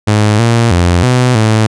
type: tone with pitch steps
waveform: sawtooth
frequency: 105.9 / 116.5 / 87.5 / 125.5 / 109.6 Hz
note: G#2 / A#2 / F2 / B2 / A2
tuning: +34 / -1 / +4 / +28 / -6 cents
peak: -3 dBFS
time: 0.07-1.67 s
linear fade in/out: 10 ms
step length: 320 ms
effects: resampled to 22050 Hz